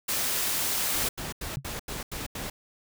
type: noise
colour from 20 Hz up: white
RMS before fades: -28 dBFS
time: 0.08-1.09 s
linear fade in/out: 10 ms
type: noise bursts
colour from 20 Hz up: pink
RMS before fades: -35 dBFS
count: 7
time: 0.94-2.5 s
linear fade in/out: 5 ms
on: 150 ms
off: 85 ms
type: tone with exponential decay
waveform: sine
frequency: 136.3 Hz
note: C#3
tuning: 29 cents flat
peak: -24 dBFS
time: 1.57-1.65 s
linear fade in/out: 0 ms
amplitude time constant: 16 ms
effects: none